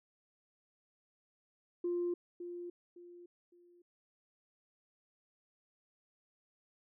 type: tone with echo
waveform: sine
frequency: 350 Hz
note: F4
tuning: 4 cents sharp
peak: -31 dBFS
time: 1.84-2.14 s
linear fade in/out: 5 ms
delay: 560 ms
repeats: 3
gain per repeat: -10 dB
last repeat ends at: 3.82 s
effects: tanh soft clip ceiling -28 dBFS